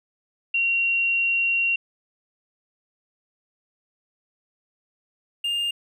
sine / triangle tone pair in turn, 2750 / 2811 Hz, F7 / F7, -27 / +11 cents, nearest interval unison, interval 38 cents, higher second, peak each -19 / -21 dBFS, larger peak first, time 0.54-1.76 / 5.44-5.71 s, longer first, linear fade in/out 5 ms, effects none

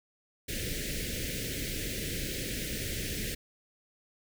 pink band-stop noise, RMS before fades -35 dBFS, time 0.48-3.35 s, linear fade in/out 10 ms, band 550 to 1700 Hz, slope 48 dB/octave, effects none

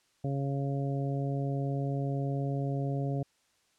harmonic tone, 138.59 Hz, C#3, in tune, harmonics 1 / 2 / 3 / 4 / 5, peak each -30 / -37 / -40 / -41 / -42 dBFS, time 0.24-3.23 s, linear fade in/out 5 ms, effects white hiss -70 dBFS RMS until 3.78 s + low-pass 8000 Hz 12 dB/octave

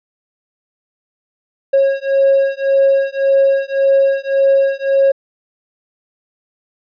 triangle beating tone pair, 545 / 546.8 Hz, C#5 / C#5, -29 / -24 cents, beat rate 1.8 Hz, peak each -11 dBFS, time 1.73-5.12 s, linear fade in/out 10 ms, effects tanh soft clip ceiling -2 dBFS + resampled to 11025 Hz

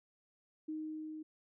sine tone with level ramp, 311.1 Hz, D#4, in tune, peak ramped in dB -37 to -43 dBFS, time 0.68-1.23 s, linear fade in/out 10 ms, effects none

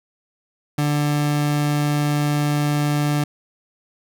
30% pulse tone, 147.1 Hz, D3, 3 cents sharp, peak -15 dBFS, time 0.78-3.24 s, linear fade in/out 5 ms, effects none

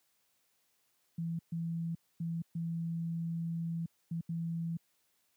sine tone bursts at uneven times, 166.5 Hz, E3, 18 cents sharp, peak -33 dBFS, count 6, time 1.18-1.39 / 1.52-1.95 / 2.2-2.42 / 2.55-3.86 / 4.11-4.21 / 4.29-4.77 s, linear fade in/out 5 ms, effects white hiss -75 dBFS RMS until 5.36 s + high-pass 80 Hz 12 dB/octave

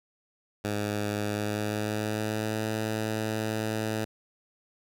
10% pulse tone with pitch glide, 104.1 to 109.28 Hz, G#2 to A2, +5 to -11 cents, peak -20 dBFS, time 0.64-4.05 s, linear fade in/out 10 ms, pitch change +84 cents, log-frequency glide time 1.17-2.66 s, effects none

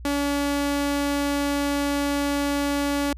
sawtooth tone, 284.9 Hz, C#4, 48 cents sharp, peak -18 dBFS, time 0.05-3.13 s, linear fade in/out 2 ms, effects added 60 Hz sine -36 dBFS peak until 3.17 s + resampled to 32000 Hz

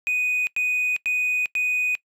triangle tone bursts, 2489 Hz, D#7, in tune, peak -18 dBFS, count 4, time 0.07-1.952 s, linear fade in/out 0 ms, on 400 ms, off 94 ms, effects noise-tail reverb RT60 0.1 s tail -23 dB re dry + tanh soft clip ceiling -14 dBFS

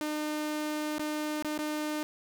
sawtooth tone with dropouts, 303.1 Hz, D#4, 45 cents flat, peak -27 dBFS, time 0.01-2.03 s, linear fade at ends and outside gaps 0 ms, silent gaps 0.982-0.995 / 1.424-1.447 / 1.578-1.589 s, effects none

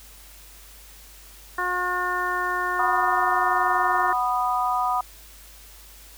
harmonic tone, 360 Hz, F#4, 47 cents flat, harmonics 1 / 2 / 3 / 4 / 5, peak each -33 / -32 / -26 / -29 / -29 dBFS, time 1.58-4.13 s, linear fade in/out 5 ms
sine chord, B major, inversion second, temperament just, 740.8 / 987.8 / 1234.7 Hz, F#5 / B5 / D#6, +2 / 0 / -14 cents, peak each -25 dBFS, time 2.79-5.01 s, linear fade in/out 5 ms
effects added 50 Hz sine -48 dBFS peak until 6.17 s + white hiss -48 dBFS RMS until 6.17 s

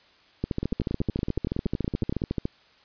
two click trains, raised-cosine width 3 ms, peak -13 / -15 dBFS, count 29 / 18, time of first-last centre 0.44-2.454 / 0.63-2.219 s, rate 13.9 / 10.7 Hz, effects white hiss -58 dBFS RMS until 2.84 s + resampled to 11025 Hz

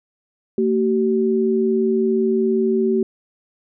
sine tone pair together, 226.8 / 381.4 Hz, A#3 / G4, -47 / -47 cents, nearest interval major sixth, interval 900 cents, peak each -19 / -17 dBFS, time 0.58-3.03 s, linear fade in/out 2 ms, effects none

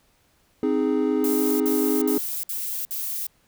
triangle chord, Ab major, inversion first, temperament equal, 261.6 / 311.1 / 415.3 Hz, C4 / Eb4 / Ab4, 0 / 0 / 0 cents, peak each -22 dBFS, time 0.63-2.18 s, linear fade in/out 2 ms
violet noise bursts, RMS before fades -29 dBFS, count 5, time 1.24-3.268 s, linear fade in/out 2 ms, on 360 ms, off 57 ms
effects pink hiss -63 dBFS RMS until 3.47 s

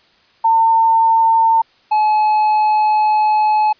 sine / triangle tone pair in turn, 903 / 854.2 Hz, A5 / G#5, +45 / +48 cents, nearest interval minor second, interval 97 cents, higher first, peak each -9 dBFS, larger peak neither, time 0.44-1.62 / 1.91-3.73 s, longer second, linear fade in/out 10 ms, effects white hiss -53 dBFS RMS until 3.79 s + resampled to 11025 Hz

